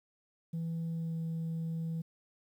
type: tone with pitch glide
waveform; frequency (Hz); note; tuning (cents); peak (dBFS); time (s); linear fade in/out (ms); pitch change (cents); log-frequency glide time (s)
sine; 165.2 to 163.68; E3 to E3; +4 to -12; -31; 0.53-2.02; 10; -16; 0.91-1.14
effects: tanh soft clip ceiling -32 dBFS + 11-bit